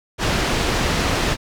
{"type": "low-pass noise", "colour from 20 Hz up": "pink", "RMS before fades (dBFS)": -20, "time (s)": [0.18, 1.37], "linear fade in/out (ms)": 50, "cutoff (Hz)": 5400, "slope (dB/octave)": 12, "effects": []}